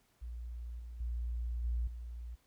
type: tone with level steps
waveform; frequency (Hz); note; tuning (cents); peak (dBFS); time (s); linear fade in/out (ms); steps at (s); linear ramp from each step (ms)
sine; 59; A#1; +22; -40 / -43 / -34 / -31 / -41; 0.21-2.36; 20; 0.79 / 1 / 1.64 / 1.87; 5
effects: pink hiss -72 dBFS RMS until 2.46 s